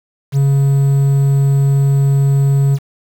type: tone with quantisation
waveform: triangle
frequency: 138.59 Hz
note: C#3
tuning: in tune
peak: -7 dBFS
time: 0.32-2.79 s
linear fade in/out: 50 ms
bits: 6
effects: none